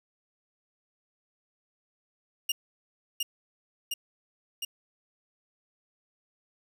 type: tone with echo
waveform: sawtooth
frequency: 2833 Hz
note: F7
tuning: 24 cents sharp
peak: -22 dBFS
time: 2.49-2.52 s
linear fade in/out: 5 ms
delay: 710 ms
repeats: 3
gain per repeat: -2 dB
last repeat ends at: 4.65 s
effects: none